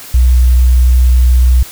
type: tone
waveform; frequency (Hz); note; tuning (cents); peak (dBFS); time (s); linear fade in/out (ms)
sine; 62.1; B1; +10; -4; 0.14-1.63; 5
effects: white hiss -31 dBFS RMS until 1.71 s